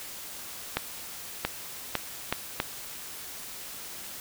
accelerating click train, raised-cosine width 0.3 ms, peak -9 dBFS, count 5, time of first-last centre 0.77-2.601 s, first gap 680 ms, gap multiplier 0.74, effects white hiss -41 dBFS RMS until 4.2 s

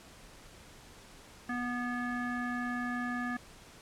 square tone with low-pass filter, 244.2 Hz, B3, 19 cents flat, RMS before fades -35 dBFS, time 1.49-3.37 s, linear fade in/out 5 ms, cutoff 1600 Hz, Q 7, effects pink hiss -54 dBFS RMS until 3.81 s + low-pass 10000 Hz 12 dB/octave

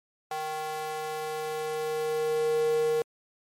square tone with high-pass filter sweep, 155.3 Hz, D#3, 3 cents flat, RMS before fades -29 dBFS, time 0.31-3.02 s, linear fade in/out 2 ms, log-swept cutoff 680 to 440 Hz, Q 6, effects MP3 64 kbps

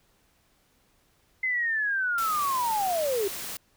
sine linear sweep, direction down, 2067 to 376.9 Hz, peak -24 dBFS, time 1.43-3.28 s, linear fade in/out 5 ms
white noise, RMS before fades -36 dBFS, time 2.18-3.57 s, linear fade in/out 2 ms
effects pink hiss -66 dBFS RMS until 3.76 s

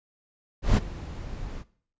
brown noise with ADSR envelope, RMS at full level -17 dBFS, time 0.62-1.64 s, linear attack 150 ms, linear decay 22 ms, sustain -19 dB, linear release 40 ms, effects noise-tail reverb RT60 0.5 s tail -19 dB re dry + resampled to 16000 Hz

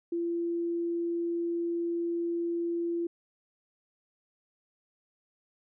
sine tone, 340.6 Hz, F4, 43 cents flat, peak -28 dBFS, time 0.12-3.07 s, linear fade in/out 5 ms, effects none

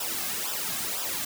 white noise with flanger, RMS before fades -31 dBFS, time 0-1.25 s, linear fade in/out 5 ms, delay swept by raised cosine 0.46 to 2.16 ms, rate 2 Hz, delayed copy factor -0.7, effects none

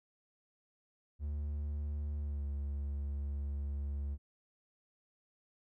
triangle tone with pitch glide, 73.42 to 70.84 Hz, D2 to C#2, 0 to +38 cents, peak -33 dBFS, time 1.19-4.18 s, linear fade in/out 50 ms, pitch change -62 cents, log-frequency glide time 2.19-2.45 s, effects none

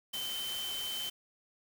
sine tone in noise, 3078 Hz, G7, 32 cents flat, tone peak -36 dBFS, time 0.13-1.1 s, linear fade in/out 10 ms, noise white, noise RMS -42 dBFS, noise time 0.13-1.1 s, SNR +3 dB, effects none

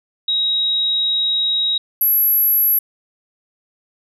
sine tone pair in turn, 3810 / 11650 Hz, A#7 / F#9, +37 / -28 cents, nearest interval octave + perfect fifth, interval 1935 cents, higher second, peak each -15 / -12 dBFS, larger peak second, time 0.28-1.78 / 2.01-2.79 s, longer first, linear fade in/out 5 ms, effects none

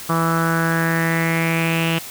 sawtooth tone with low-pass filter sweep, 164.81 Hz, E3, in tune, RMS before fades -19 dBFS, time 0.09-1.99 s, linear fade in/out 10 ms, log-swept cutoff 1200 to 2900 Hz, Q 5.6, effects white hiss -34 dBFS RMS until 2.1 s

